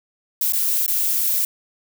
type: noise with dropouts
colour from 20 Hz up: violet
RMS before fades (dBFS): -20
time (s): 0.41-1.45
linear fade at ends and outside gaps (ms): 2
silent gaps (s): 0.523-0.533 / 0.863-0.879
effects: none